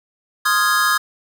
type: chord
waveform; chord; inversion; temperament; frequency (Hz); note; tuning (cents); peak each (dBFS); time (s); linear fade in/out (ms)
square; F minor seventh; second; equal; 1046.5 / 1244.5 / 1396.9 / 1661.2; C6 / Eb6 / F6 / Ab6; 0 / 0 / 0 / 0; -25 / -19 / -24 / -19; 0.45-0.98; 10
effects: 8-bit